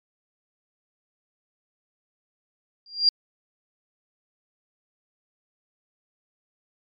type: tone with exponential growth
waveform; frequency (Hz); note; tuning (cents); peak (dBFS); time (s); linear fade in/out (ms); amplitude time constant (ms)
sine; 4773; D8; +27; -11; 2.86-3.09; 2; 49
effects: MP3 96 kbps